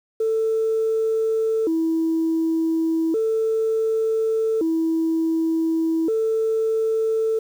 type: tone with vibrato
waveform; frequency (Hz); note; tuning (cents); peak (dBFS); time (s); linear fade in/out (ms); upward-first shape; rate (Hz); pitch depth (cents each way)
sine; 380; F#4; +46; -17; 0.2-7.39; 5; square; 0.34; 270
effects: tanh soft clip ceiling -14 dBFS + 8-bit